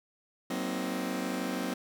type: chord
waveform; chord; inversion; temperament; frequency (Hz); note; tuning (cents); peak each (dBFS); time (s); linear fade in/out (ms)
sawtooth; C half-diminished seventh; second; just; 188.37 / 235.5 / 261.6 / 314; Gb3 / Bb3 / C4 / Eb4; +31 / +18 / 0 / +16; -33 / -34 / -31 / -35; 0.5-1.74; 5
effects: none